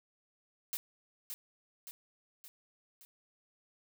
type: noise with echo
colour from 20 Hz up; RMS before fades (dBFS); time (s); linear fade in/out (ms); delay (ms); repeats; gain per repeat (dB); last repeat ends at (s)
blue; -37; 0.73-0.77; 0; 570; 4; -5; 3.05
effects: none